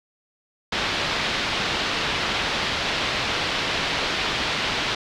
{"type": "low-pass noise", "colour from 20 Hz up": "white", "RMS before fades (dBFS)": -25, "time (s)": [0.72, 4.95], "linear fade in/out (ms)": 5, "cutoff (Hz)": 4100, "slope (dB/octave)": 24, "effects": []}